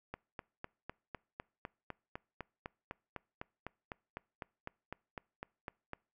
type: click train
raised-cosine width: 0.5 ms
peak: -26 dBFS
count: 24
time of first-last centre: 0.14-5.933 s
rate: 3.97 Hz
effects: noise-tail reverb RT60 0.4 s tail -26 dB re dry